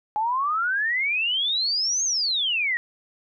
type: exponential two-way sweep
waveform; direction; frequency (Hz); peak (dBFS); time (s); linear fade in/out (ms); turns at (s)
sine; up then down; 832 to 6570 to 1862; -21; 0.16-2.77; 0; 2.04
effects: none